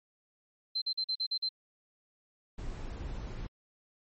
sine tone bursts, 4106 Hz, C8, 33 cents flat, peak -29 dBFS, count 7, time 0.75-1.491 s, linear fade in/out 10 ms, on 69 ms, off 43 ms
brown noise, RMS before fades -39 dBFS, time 2.58-3.47 s, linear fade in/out 5 ms
effects MP3 32 kbps

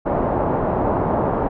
white low-pass noise, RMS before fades -20 dBFS, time 0.05-1.49 s, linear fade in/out 20 ms, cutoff 880 Hz, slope 24 dB/octave, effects none

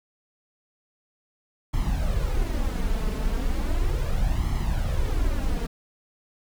brown noise with flanger, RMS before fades -24 dBFS, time 1.73-5.67 s, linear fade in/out 10 ms, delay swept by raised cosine 0.95 to 4.65 ms, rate 0.36 Hz, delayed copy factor +0.65, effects none

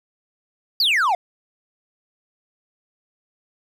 triangle exponential sweep, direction down, 4899 to 680 Hz, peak -14 dBFS, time 0.8-1.15 s, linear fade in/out 2 ms, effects none

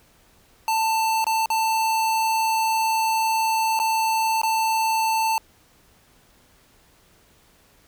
square tone with dropouts, 889 Hz, A5, 18 cents sharp, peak -20 dBFS, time 0.68-5.38 s, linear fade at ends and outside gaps 1 ms, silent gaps 1.243-1.267 / 1.459-1.502 / 3.791-3.799 / 4.416-4.433 s, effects pink hiss -57 dBFS RMS until 7.87 s

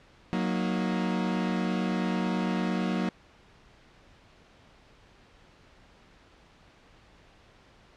40% pulse chord, D# minor, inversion first, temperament equal with one note detuned, 184.04 / 233.1 / 311.1 Hz, F#3 / A#3 / D#4, -9 / 0 / 0 cents, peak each -28 / -30 / -34 dBFS, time 0.33-3.09 s, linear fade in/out 0 ms, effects pink hiss -57 dBFS RMS until 7.96 s + low-pass 4000 Hz 12 dB/octave

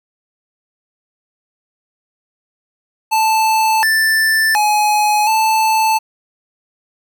square tone with pitch steps, 879 / 1768 / 842 / 879 Hz, A5 / A6 / G#5 / A5, -2 / +8 / +24 / -2 cents, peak -12 dBFS, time 3.11-5.99 s, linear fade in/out 20 ms, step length 720 ms, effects none

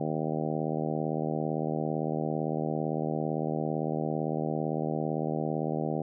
harmonic tone, 77.78 Hz, D#2, in tune, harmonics 2 / 3 / 4 / 5 / 6 / 7 / 8 / 9 / 10, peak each -33 / -35 / -36 / -37 / -38 / -38 / -39 / -40 / -40 dBFS, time 0-6.02 s, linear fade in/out 5 ms, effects none

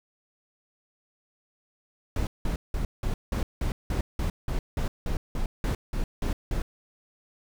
brown noise bursts, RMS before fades -27 dBFS, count 16, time 2.16-6.62 s, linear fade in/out 2 ms, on 110 ms, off 180 ms, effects none

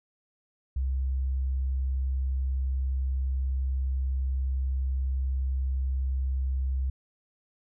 sine tone, 65.8 Hz, C2, 10 cents sharp, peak -25 dBFS, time 0.76-6.9 s, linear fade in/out 5 ms, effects none

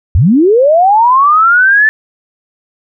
sine linear sweep, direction up, 65.8 to 1770 Hz, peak -4 dBFS, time 0.15-1.89 s, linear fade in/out 0 ms, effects none

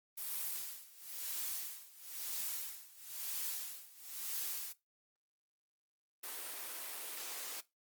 blue noise with tremolo, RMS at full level -39 dBFS, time 0.17-4.73 s, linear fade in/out 10 ms, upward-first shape sine, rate 1 Hz, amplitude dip 90%
white high-pass noise, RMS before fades -44 dBFS, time 6.23-7.61 s, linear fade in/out 10 ms, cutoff 320 Hz, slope 24 dB/octave
effects noise-tail reverb RT60 0.2 s tail -18 dB re dry + Opus 32 kbps

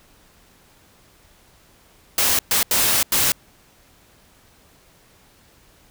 white noise bursts at uneven times, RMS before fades -18 dBFS, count 4, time 2.18-2.39 / 2.51-2.63 / 2.71-3.03 / 3.12-3.32 s, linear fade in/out 2 ms, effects pink hiss -54 dBFS RMS until 5.9 s

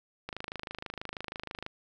click train, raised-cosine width 0.3 ms, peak -21 dBFS, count 37, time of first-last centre 0.29-1.664 s, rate 26.2 Hz, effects none

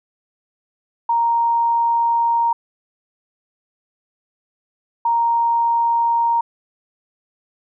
sine tone pair in turn, 932.3 / 932.3 Hz, A#5 / A#5, 0 / 0 cents, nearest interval unison, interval 0 cents, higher neither, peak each -14 dBFS, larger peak neither, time 1.09-2.53 / 5.05-6.41 s, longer first, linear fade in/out 5 ms, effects none

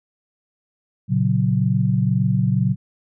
sine chord, F# major, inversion first, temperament equal, 116.54 / 138.59 / 185 Hz, A#2 / C#3 / F#3, 0 / 0 / 0 cents, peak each -20 dBFS, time 1.08-2.76 s, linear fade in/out 50 ms, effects none

